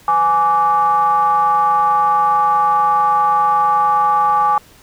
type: ring-modulated tone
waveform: triangle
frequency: 164.6 Hz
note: E3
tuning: 2 cents flat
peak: -6 dBFS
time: 0.08-4.58 s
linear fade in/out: 2 ms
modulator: 1000 Hz
effects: pink hiss -46 dBFS RMS until 4.82 s